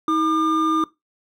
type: tone pair together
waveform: triangle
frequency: 318.8 / 1205 Hz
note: D#4 / D6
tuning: +42 / +44 cents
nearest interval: octave + major seventh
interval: 2302 cents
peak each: -18 dBFS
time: 0.08-0.84 s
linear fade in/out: 2 ms
effects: noise-tail reverb RT60 0.2 s tail -19 dB re dry